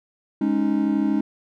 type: chord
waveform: triangle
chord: Ab suspended fourth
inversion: none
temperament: equal with one note detuned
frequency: 207.7 / 277.2 / 309.7 Hz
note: Ab3 / Db4 / Eb4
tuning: 0 / 0 / -8 cents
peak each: -21 dBFS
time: 0.41-1.21 s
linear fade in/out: 5 ms
effects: none